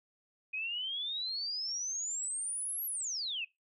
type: exponential two-way sweep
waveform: sine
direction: up then down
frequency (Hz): 2489 to 11840 to 2489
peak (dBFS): -34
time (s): 0.53-3.45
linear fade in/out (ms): 10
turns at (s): 2.86
effects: noise-tail reverb RT60 0.2 s tail -22 dB re dry